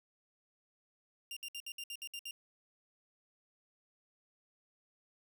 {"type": "tone bursts", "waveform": "sawtooth", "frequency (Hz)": 2794, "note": "F7", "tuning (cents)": 0, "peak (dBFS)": -38, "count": 9, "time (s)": [1.31, 2.31], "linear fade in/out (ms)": 2, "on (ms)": 56, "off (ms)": 62, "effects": []}